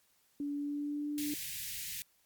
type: tone with pitch glide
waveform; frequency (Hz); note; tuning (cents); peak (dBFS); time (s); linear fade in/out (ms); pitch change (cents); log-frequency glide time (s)
sine; 287.5 to 294.4; D4 to D4; -37 to +4; -34; 0.4-1.34; 2; +41; 0.54-1.1
type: band-stop noise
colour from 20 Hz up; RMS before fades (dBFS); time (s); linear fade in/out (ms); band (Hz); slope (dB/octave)
white; -41; 1.18-2.02; 0; 170 to 1800; 48
effects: white hiss -71 dBFS RMS until 2.25 s + Opus 48 kbps